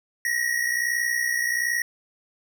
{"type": "tone pair together", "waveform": "square", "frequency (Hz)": [1864.7, 1926], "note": ["A#6", "B6"], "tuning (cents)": [0, -44], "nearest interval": "minor second", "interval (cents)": 56, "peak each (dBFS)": -26, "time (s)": [0.25, 1.82], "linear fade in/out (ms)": 2, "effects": []}